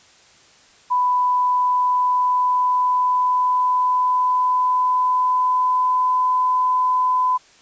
sine tone with pitch glide, 994 to 1008.5 Hz, B5 to B5, +11 to +36 cents, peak -15 dBFS, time 0.9-7.38 s, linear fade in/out 20 ms, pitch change +25 cents, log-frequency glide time 1.04-6.16 s, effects white hiss -51 dBFS RMS until 7.61 s + resampled to 16000 Hz

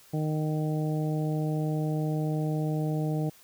harmonic tone, 154.2 Hz, D#3, 15 cents flat, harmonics 1 / 2 / 3 / 4 / 5, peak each -27 / -33 / -37 / -39 / -41 dBFS, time 0.13-3.3 s, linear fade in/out 10 ms, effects white hiss -56 dBFS RMS until 3.43 s

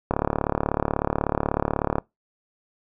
click train, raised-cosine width 1 ms, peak -7 dBFS, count 69, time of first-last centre 0.11-1.983 s, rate 36.3 Hz, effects noise-tail reverb RT60 0.2 s tail -24 dB re dry

